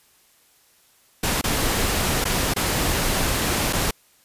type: noise with dropouts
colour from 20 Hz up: pink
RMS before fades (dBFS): -22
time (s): 1.23-3.91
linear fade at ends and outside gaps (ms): 5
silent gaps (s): 1.414-1.439 / 2.243-2.252 / 2.538-2.562 / 3.728-3.731
effects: white hiss -58 dBFS RMS until 4.24 s + resampled to 32000 Hz